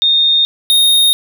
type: tone pair in turn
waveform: sine / square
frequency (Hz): 3673 / 3705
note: A#7 / A#7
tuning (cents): -26 / -11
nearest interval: unison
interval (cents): 15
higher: second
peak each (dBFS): -8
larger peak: neither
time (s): 0.02-0.45 / 0.7-1.13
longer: neither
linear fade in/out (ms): 0
effects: none